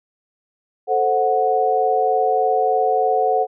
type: chord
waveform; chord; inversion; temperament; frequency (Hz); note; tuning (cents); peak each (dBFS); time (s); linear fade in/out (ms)
sine; F# diminished; first; equal with one note detuned; 440 / 523.3 / 736.6; A4 / C5 / F#5; 0 / 0 / -8; -20 / -22 / -17; 0.87-3.47; 50
effects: none

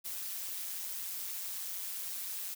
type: noise with amplitude modulation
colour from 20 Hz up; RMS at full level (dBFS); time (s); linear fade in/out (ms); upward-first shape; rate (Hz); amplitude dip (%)
blue; -37; 0.04-2.55; 20; sine; 187; 60
effects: none

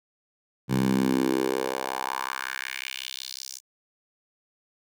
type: tone with high-pass filter sweep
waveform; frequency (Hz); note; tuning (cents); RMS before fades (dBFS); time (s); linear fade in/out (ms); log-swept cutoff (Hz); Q
10% pulse; 65.41; C2; 0; -28; 0.68-3.61; 50; 140 to 6400; 2.7
effects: none

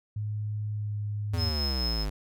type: tone with pitch glide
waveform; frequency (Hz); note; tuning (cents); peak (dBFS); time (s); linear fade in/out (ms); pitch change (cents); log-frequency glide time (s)
sine; 105.6 to 104.09; G#2 to G#2; +29 to +4; -29; 0.16-1.5; 5; -25; 0.7-0.96
type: linear sweep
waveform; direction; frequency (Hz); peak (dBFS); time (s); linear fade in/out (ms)
square; down; 85.7 to 49; -29; 1.33-2.1; 10
type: tone with tremolo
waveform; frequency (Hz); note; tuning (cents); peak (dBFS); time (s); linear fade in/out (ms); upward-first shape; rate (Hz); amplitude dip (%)
triangle; 5160; E8; -38; -27; 1.37-2.06; 50; triangle; 4.6; 45
effects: none

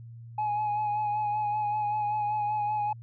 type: tone with vibrato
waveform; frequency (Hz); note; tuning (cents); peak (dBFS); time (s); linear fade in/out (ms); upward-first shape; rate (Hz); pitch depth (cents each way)
sine; 840; G#5; +19; -24; 0.38-2.93; 5; sine; 5.2; 28
effects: tanh soft clip ceiling -24 dBFS + added 116 Hz sine -42 dBFS peak until 3.02 s

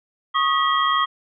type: tone cluster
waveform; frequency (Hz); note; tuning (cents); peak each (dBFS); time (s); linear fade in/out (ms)
sine; 1104 / 1245 / 1933 / 3240; C#6 / D#6 / B6 / G#7; -7 / +1 / -38 / -43; -20 / -21 / -26 / -25; 0.34-1.06; 20
effects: none

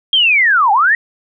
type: linear two-way sweep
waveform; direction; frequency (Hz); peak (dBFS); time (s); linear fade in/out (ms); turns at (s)
sine; down then up; 3260 to 769 to 1925; -8; 0.13-0.95; 2; 0.72
effects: none

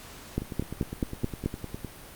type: two click trains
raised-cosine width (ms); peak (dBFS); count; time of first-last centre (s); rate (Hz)
3; -21 / -13; 15 / 6; 0.42-1.847 / 0.38-1.46; 9.81 / 4.63
effects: pink hiss -46 dBFS RMS until 2.15 s + Opus 48 kbps

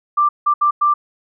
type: tone bursts at uneven times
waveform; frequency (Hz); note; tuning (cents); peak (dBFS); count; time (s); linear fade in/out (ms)
sine; 1180; D6; +8; -11; 4; 0.17-0.29 / 0.46-0.54 / 0.61-0.71 / 0.81-0.94; 10
effects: none

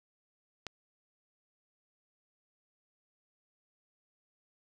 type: click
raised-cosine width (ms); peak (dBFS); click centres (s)
0.2; -21; 0.667
effects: none

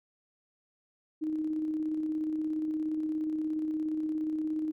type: tone with tremolo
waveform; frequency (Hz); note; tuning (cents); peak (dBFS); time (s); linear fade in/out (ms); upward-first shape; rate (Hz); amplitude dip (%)
sine; 311.1; D#4; 0; -28; 1.21-4.72; 20; square; 17; 25
effects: none

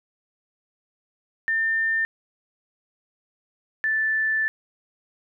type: tone pair in turn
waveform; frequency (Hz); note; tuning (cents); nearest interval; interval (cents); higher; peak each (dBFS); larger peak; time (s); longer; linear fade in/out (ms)
sine; 1800 / 1758.9; A6 / A6; +39 / -1; unison; 40; first; -20; neither; 1.48-2.05 / 3.84-4.48; second; 0
effects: none

